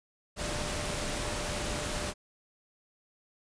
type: tone in noise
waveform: sine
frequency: 594 Hz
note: D5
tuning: 20 cents sharp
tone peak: -41 dBFS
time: 0.36-2.14 s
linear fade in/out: 50 ms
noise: pink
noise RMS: -34 dBFS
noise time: 0.36-2.14 s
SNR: -10 dB
effects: resampled to 22050 Hz